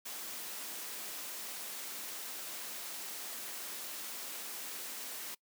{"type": "high-pass noise", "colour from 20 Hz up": "white", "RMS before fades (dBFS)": -43, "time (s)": [0.05, 5.35], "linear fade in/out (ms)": 10, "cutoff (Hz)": 200, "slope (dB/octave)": 24, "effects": ["noise-tail reverb RT60 0.1 s tail -23 dB re dry"]}